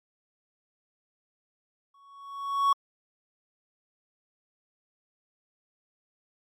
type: tone with exponential growth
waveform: triangle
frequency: 1114 Hz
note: C#6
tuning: 8 cents sharp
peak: -16 dBFS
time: 1.94-2.73 s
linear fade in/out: 5 ms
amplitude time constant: 170 ms
effects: Opus 48 kbps